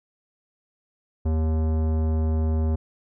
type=tone with tanh clipping; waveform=sine; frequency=79.1 Hz; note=D#2; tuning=29 cents sharp; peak=-22 dBFS; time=1.25-2.76 s; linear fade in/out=10 ms; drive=17 dB; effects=none